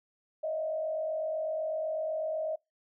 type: tone with frequency modulation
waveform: sine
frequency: 630 Hz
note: D#5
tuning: 21 cents sharp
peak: -30 dBFS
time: 0.43-2.56 s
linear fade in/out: 10 ms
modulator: 48 Hz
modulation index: 0.63
effects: noise-tail reverb RT60 0.2 s tail -25 dB re dry